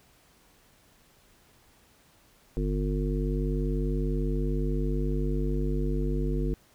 harmonic tone, 50.1 Hz, G1, 38 cents sharp, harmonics 1 / 3 / 5 / 7 / 9, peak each -27 / -32 / -34 / -35 / -37 dBFS, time 2.57-6.54 s, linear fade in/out 0 ms, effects pink hiss -61 dBFS RMS until 6.74 s

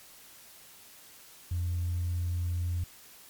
triangle tone with tanh clipping, 87 Hz, F2, 6 cents flat, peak -28 dBFS, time 1.51-2.84 s, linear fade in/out 5 ms, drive 5 dB, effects white hiss -53 dBFS RMS until 3.29 s + MP3 96 kbps

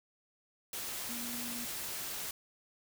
sine tone in noise, 238.8 Hz, A#3, 42 cents sharp, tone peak -43 dBFS, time 1.09-1.65 s, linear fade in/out 2 ms, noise white, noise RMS -40 dBFS, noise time 0.73-2.31 s, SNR -6 dB, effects none

